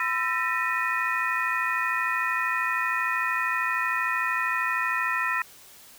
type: tone cluster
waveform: sine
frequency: 1012 / 1337 / 1812 / 1925 / 2487 Hz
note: B5 / E6 / A#6 / B6 / D#7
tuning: +42 / +24 / -50 / -45 / -1 cents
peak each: -31 / -29 / -29 / -31 / -31 dBFS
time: 0-5.42 s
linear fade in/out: 2 ms
effects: white hiss -50 dBFS RMS until 5.98 s